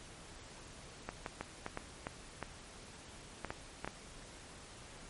clicks, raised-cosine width 0.5 ms, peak -23 dBFS, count 11, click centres 1.09 / 1.262 / 1.41 / 1.664 / 1.774 / 2.069 / 2.427 / 3.447 / 3.505 / 3.846 / 3.876 s, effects pink hiss -53 dBFS RMS until 5.09 s + MP3 48 kbps

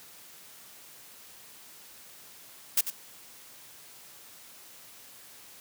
blue noise with echo, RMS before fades -23 dBFS, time 2.77-2.81 s, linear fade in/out 5 ms, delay 94 ms, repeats 1, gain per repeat -10 dB, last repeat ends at 2.904 s, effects white hiss -51 dBFS RMS until 5.6 s + high-pass 80 Hz 12 dB/octave

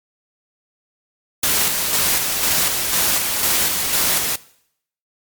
white noise with tremolo, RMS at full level -17 dBFS, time 1.43-4.36 s, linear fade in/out 5 ms, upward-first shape square, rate 2 Hz, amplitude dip 35%, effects noise-tail reverb RT60 0.7 s tail -20 dB re dry + MP3 96 kbps

